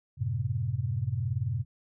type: chord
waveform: sine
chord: F# diminished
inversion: none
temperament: equal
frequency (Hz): 92.5 / 110 / 130.81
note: F#2 / A2 / C3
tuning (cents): 0 / 0 / 0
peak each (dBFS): -34 / -31 / -31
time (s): 0.17-1.65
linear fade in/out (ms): 50
effects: none